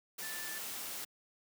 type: tone in noise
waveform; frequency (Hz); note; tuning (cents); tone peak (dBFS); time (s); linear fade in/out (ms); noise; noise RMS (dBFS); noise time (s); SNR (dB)
sine; 1757; A6; -3; -45; 0.22-0.59; 10; white; -42; 0.18-1.05; -6
effects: high-pass 150 Hz 12 dB/octave